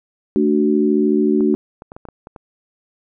sine chord, D major, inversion second, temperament equal with one note detuned, 220 / 293.7 / 372.6 Hz, A3 / D4 / F#4, 0 / 0 / +12 cents, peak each -17 dBFS, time 0.36-1.55 s, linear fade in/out 0 ms
clicks, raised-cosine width 1 ms, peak -21 dBFS, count 9, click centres 1.407 / 1.542 / 1.821 / 1.919 / 1.965 / 2.053 / 2.087 / 2.271 / 2.362 s
effects none

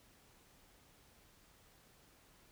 silence, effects pink hiss -66 dBFS RMS until 2.51 s

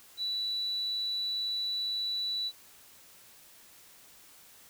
sine tone, 3951 Hz, B7, in tune, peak -30 dBFS, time 0.17-2.52 s, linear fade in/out 50 ms, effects white hiss -56 dBFS RMS until 4.69 s

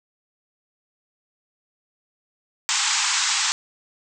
white band-pass noise, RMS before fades -22 dBFS, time 2.69-3.52 s, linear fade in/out 0 ms, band 810 to 8000 Hz, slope 96 dB/octave, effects none

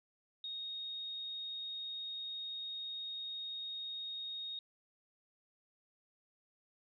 sine tone, 3729 Hz, A#7, in tune, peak -40 dBFS, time 0.44-4.59 s, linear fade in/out 2 ms, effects none

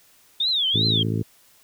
sine tone with vibrato, 3552 Hz, A7, 16 cents sharp, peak -19 dBFS, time 0.4-1.03 s, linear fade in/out 5 ms, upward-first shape triangle, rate 2.7 Hz, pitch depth 280 cents each way
harmonic tone, 55 Hz, A1, in tune, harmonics 2 / 3 / 4 / 5 / 6 / 7 / 8, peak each -24 / -28 / -30 / -32 / -34 / -35 / -36 dBFS, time 0.74-1.23 s, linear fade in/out 10 ms
effects white hiss -56 dBFS RMS until 1.63 s

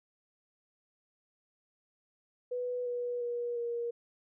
sine tone with pitch steps, 493.9 / 486.5 / 479.3 / 472.1 Hz, B4 / B4 / A#4 / A#4, 0 / -26 / +48 / +22 cents, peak -32 dBFS, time 2.51-3.91 s, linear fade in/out 10 ms, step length 350 ms, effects none

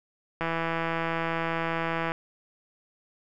click train, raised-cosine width 0.5 ms, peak -14 dBFS, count 283, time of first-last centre 0.41-2.119 s, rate 165 Hz, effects none

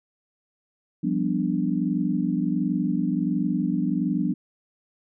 sine chord, G dominant seventh, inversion third, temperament equal, 174.61 / 196 / 246.9 / 293.7 Hz, F3 / G3 / B3 / D4, 0 / 0 / 0 / 0 cents, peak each -27 dBFS, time 1.03-4.34 s, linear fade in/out 10 ms, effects none

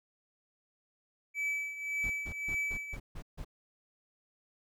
triangle tone with tremolo, 2300 Hz, D7, 37 cents flat, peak -28 dBFS, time 1.34-2.97 s, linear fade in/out 50 ms, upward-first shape triangle, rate 1.8 Hz, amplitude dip 75%
brown noise bursts, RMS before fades -41 dBFS, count 7, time 2.03-3.448 s, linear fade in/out 10 ms, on 74 ms, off 150 ms
effects none

